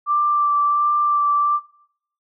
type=tone with vibrato; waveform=sine; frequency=1174.7 Hz; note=D6; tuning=in tune; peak=-15 dBFS; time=0.06-1.6 s; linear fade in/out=50 ms; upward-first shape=sine; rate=1.4 Hz; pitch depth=13 cents each way; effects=noise-tail reverb RT60 0.7 s tail -21 dB re dry